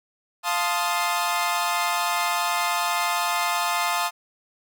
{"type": "chord", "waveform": "sawtooth", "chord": "F dominant seventh", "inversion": "none", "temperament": "equal with one note detuned", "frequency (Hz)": [698.5, 877, 1046.5, 1244.5], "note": ["F5", "A5", "C6", "Eb6"], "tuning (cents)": [0, -6, 0, 0], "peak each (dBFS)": -24, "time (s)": [0.43, 4.11], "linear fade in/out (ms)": 50, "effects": []}